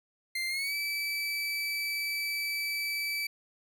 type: tone with pitch glide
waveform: 30% pulse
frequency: 2093 to 2309 Hz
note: C7 to D7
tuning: 0 to -30 cents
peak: -28 dBFS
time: 0.35-3.27 s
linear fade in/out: 5 ms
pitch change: +170 cents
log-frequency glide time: 0.48-0.74 s
effects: none